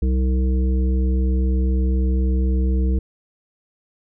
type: harmonic tone with a mistuned harmonic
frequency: 64 Hz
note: C2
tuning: 38 cents flat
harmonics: 1 / 3 / 5 / 7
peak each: -16 / -26 / -30 / -33 dBFS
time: 0.02-2.99 s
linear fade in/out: 5 ms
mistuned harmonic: 7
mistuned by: +16 cents
effects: none